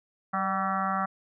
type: harmonic tone with a mistuned harmonic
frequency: 191.6 Hz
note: G3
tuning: 39 cents flat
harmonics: 1 / 3 / 4 / 5 / 6 / 7 / 8 / 9 / 10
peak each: -33 / -40 / -31 / -43 / -31 / -31 / -43 / -42 / -42 dBFS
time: 0.33-1.06 s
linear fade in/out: 10 ms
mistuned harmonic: 3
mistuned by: +54 cents
effects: none